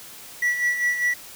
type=tone with tremolo; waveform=triangle; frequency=1949 Hz; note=B6; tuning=23 cents flat; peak=-16 dBFS; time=0.42-1.14 s; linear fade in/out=5 ms; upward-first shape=sine; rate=5 Hz; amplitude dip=60%; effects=white hiss -42 dBFS RMS until 1.35 s